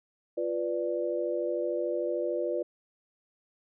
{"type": "chord", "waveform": "sine", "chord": "B diminished", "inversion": "second", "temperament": "equal", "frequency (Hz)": [349.2, 493.9, 587.3], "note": ["F4", "B4", "D5"], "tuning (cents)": [0, 0, 0], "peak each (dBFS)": -32, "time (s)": [0.37, 2.63], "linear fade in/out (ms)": 10, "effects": []}